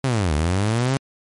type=linear two-way sweep; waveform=sawtooth; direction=down then up; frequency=138.59 to 71.8 to 138.59 Hz; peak=-14 dBFS; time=0.04-0.97 s; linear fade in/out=0 ms; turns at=0.34 s; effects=MP3 48 kbps